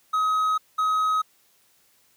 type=tone pair in turn; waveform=triangle; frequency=1268 / 1268 Hz; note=D#6 / D#6; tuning=+32 / +32 cents; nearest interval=unison; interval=0 cents; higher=neither; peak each=-18 dBFS; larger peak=neither; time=0.13-0.58 / 0.78-1.22 s; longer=first; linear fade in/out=10 ms; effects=white hiss -62 dBFS RMS until 2.16 s + high-pass 60 Hz 12 dB/octave